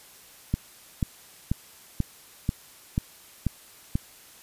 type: click train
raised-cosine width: 5 ms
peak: -11 dBFS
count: 8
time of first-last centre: 0.54-3.955 s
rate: 2.05 Hz
effects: white hiss -51 dBFS RMS until 4.42 s + resampled to 32000 Hz